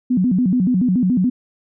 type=tone with vibrato; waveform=sine; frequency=214.4 Hz; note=A3; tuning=45 cents flat; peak=-13 dBFS; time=0.1-1.3 s; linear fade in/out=10 ms; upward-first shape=square; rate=7 Hz; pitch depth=270 cents each way; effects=none